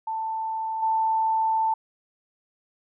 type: tone with level steps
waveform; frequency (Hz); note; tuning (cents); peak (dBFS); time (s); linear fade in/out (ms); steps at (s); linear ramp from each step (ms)
sine; 887; A5; +14; -26 / -20; 0.07-1.74; 5; 0.82; 10
effects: none